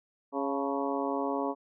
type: harmonic tone with a mistuned harmonic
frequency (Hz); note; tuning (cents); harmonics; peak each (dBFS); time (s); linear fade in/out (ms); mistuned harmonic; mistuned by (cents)
138.59; C#3; 0; 2 / 3 / 4 / 5 / 6 / 7 / 8; -33 / -35 / -36 / -37 / -38 / -38 / -39; 0.32-1.55; 50; 6; +73
effects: none